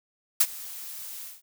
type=noise with ADSR envelope; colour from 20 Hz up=blue; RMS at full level=-17 dBFS; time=0.4-1.42 s; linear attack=8 ms; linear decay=47 ms; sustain=-22 dB; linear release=190 ms; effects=none